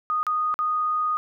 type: tone with dropouts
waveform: sine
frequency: 1238 Hz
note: D#6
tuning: 9 cents flat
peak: -21 dBFS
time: 0.1-1.17 s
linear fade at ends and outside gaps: 0 ms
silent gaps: 0.23-0.267 / 0.541-0.59 s
effects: none